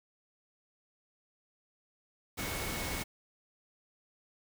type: tone in noise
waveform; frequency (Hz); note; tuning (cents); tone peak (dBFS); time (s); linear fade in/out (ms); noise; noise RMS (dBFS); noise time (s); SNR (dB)
sine; 2204; C#7; -11; -44; 2.37-3.04; 20; pink; -37; 2.37-3.04; -10
effects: none